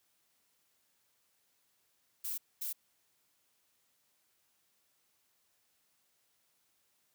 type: noise bursts at uneven times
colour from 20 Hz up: violet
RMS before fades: -38 dBFS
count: 2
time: 2.24-2.38 / 2.61-2.73 s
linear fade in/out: 10 ms
effects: white hiss -75 dBFS RMS until 7.14 s + high-pass 60 Hz 12 dB/octave